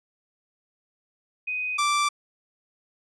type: tone pair in turn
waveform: sine / sawtooth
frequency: 2500 / 1171.7 Hz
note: D#7 / D6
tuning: +8 / -4 cents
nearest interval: octave + minor second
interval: 1312 cents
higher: first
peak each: -26 / -17 dBFS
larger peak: second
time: 1.47-1.78 / 1.78-2.09 s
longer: neither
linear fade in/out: 10 ms
effects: resampled to 22050 Hz